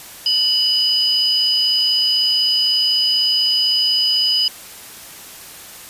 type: tone pair together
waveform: sine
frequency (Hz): 2960 / 4978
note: F#7 / D#8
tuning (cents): 0 / 0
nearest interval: major sixth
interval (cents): 900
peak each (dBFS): -19 / -15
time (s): 0.26-4.48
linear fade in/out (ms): 2
effects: white hiss -37 dBFS RMS until 5.89 s + resampled to 32000 Hz